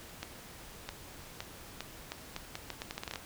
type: accelerating click train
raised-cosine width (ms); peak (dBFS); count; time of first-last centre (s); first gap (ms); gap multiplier
0.2; -20; 16; 0.23-3.158; 660; 0.78
effects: pink hiss -50 dBFS RMS until 3.25 s